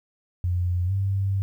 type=tone with pitch glide; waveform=sine; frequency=89 to 97.62 Hz; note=F2 to G2; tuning=+33 to -7 cents; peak=-21 dBFS; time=0.44-1.42 s; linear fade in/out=0 ms; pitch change=+160 cents; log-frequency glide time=0.86-0.92 s; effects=10-bit